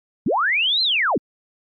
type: linear two-way sweep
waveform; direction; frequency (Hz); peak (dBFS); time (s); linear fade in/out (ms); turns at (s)
sine; up then down; 146.83 to 4204 to 146.83; -16; 0.26-1.18; 5; 0.82
effects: MP3 32 kbps